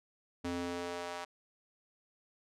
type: tone with high-pass filter sweep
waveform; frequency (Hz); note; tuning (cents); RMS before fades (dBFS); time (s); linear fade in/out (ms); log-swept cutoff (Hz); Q
square; 87.31; F2; 0; -39; 0.44-1.25; 10; 200 to 800; 1.4
effects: low-pass 8000 Hz 12 dB/octave